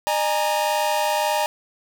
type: chord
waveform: 45% pulse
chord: D# suspended fourth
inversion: none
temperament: equal with one note detuned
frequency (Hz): 607.3 / 830.6 / 932.3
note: D#5 / G#5 / A#5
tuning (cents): -42 / 0 / 0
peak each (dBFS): -24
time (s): 0.07-1.46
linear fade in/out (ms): 0
effects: none